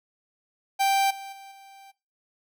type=tone with level steps; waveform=45% pulse; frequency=784 Hz; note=G5; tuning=in tune; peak=-20 / -37 / -43 / -47 dBFS; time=0.79-1.92 s; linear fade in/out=20 ms; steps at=1.1 / 1.32 / 1.51 s; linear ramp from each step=10 ms; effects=noise-tail reverb RT60 0.3 s tail -19 dB re dry